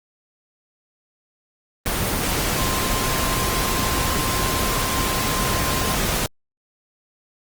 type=tone in noise; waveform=sine; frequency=1046.5 Hz; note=C6; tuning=in tune; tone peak=-28 dBFS; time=2.57-5.95 s; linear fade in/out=0 ms; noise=pink; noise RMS=-22 dBFS; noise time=1.86-6.26 s; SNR=-9 dB; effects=Opus 24 kbps